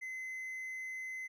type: tone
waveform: triangle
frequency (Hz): 2047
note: C7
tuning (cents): -38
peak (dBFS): -38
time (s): 0.01-1.28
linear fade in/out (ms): 20
effects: none